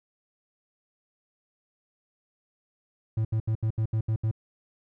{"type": "tone bursts", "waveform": "triangle", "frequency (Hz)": 110.3, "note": "A2", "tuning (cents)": 5, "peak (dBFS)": -21, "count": 8, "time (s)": [3.17, 4.313], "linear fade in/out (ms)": 5, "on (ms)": 79, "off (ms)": 73, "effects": []}